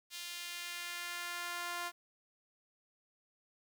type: tone with high-pass filter sweep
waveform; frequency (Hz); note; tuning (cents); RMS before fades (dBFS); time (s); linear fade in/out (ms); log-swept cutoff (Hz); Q
sawtooth; 348.8; F4; -2; -42; 0.1-1.92; 50; 3300 to 980; 1.2
effects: 10-bit